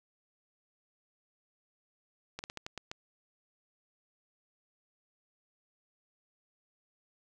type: slowing click train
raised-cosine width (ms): 0.2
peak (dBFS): -22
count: 7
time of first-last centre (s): 2.39-2.915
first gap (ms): 49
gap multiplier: 1.23
effects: none